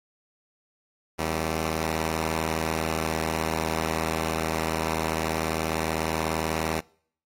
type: tone pair together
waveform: 5% pulse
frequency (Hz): 80.2 / 192.63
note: E2 / G3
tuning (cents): -47 / -30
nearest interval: octave + minor third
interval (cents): 1517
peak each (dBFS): -15 / -23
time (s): 1.18-6.81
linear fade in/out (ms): 20
effects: noise-tail reverb RT60 0.6 s tail -25 dB re dry + AAC 48 kbps